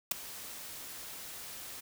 white noise with ADSR envelope, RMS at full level -26 dBFS, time 0.11-1.81 s, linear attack 5 ms, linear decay 9 ms, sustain -19 dB, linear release 16 ms, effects none

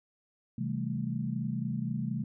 sine chord, A minor seventh, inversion first, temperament equal with one note detuned, 130.81 / 161.42 / 196 / 220 Hz, C3 / E3 / G3 / A3, 0 / -36 / 0 / 0 cents, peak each -35 / -37 / -37 / -35 dBFS, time 0.58-2.24 s, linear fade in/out 5 ms, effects none

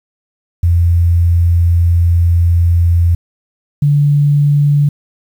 sine tone pair in turn, 85.6 / 144.96 Hz, F2 / D3, -34 / -22 cents, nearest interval major sixth, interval 912 cents, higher second, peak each -7 dBFS, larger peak neither, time 0.63-3.15 / 3.82-4.89 s, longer first, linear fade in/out 5 ms, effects 7-bit

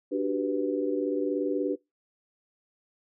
sine chord, G major seventh, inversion second, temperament equal with one note detuned, 293.7 / 370 / 390.6 / 493.9 Hz, D4 / F#4 / G4 / B4, 0 / 0 / -6 / 0 cents, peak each -29 / -33 / -31 / -31 dBFS, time 0.11-1.76 s, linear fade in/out 20 ms, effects noise-tail reverb RT60 0.2 s tail -23 dB re dry

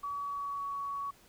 sine tone with pitch glide, 1137 to 1122.6 Hz, C#6 to C#6, +44 to +22 cents, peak -34 dBFS, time 0.03-1.11 s, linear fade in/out 10 ms, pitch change -22 cents, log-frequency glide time 0.16-0.73 s, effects pink hiss -61 dBFS RMS until 1.28 s

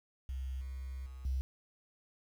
sine tone with level steps, 65.41 Hz, C2, in tune, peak -36 / -39 / -44 / -31 dBFS, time 0.29-1.41 s, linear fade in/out 0 ms, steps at 0.61 / 1.06 / 1.25 s, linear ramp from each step 2 ms, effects 10-bit

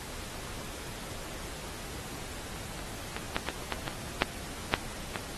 clicks, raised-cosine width 0.3 ms, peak -27 / -25 / -18 / -11 / -13 / -13 / -16 / -27 / -6 / -6 / -15 dBFS, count 11, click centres 2.561 / 2.792 / 3.165 / 3.365 / 3.487 / 3.723 / 3.879 / 3.911 / 4.221 / 4.739 / 5.158 s, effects pink hiss -42 dBFS RMS until 5.37 s + AAC 32 kbps

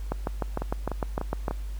two click trains, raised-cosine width 1 ms, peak -13 / -16 dBFS, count 10 / 4, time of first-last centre 0.12-1.482 / 0.62-1.51 s, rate 6.61 / 3.37 Hz, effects added 50 Hz sine -31 dBFS peak until 1.79 s + pink hiss -53 dBFS RMS until 1.79 s

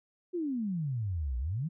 sine exponential two-way sweep, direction down then up, 370 to 58.27 to 177.1 Hz, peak -30 dBFS, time 0.33-1.69 s, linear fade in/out 20 ms, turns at 1.38 s, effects none

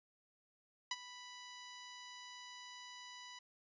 10% pulse tone with ADSR envelope, 987.8 Hz, B5, in tune, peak -26 dBFS, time 0.91-3.39 s, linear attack 4 ms, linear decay 36 ms, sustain -16 dB, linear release 5 ms, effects resampled to 16000 Hz

